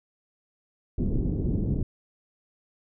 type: low-pass noise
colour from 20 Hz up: pink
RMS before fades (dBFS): -26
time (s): 0.98-1.83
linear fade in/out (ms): 5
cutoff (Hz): 350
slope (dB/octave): 24
effects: none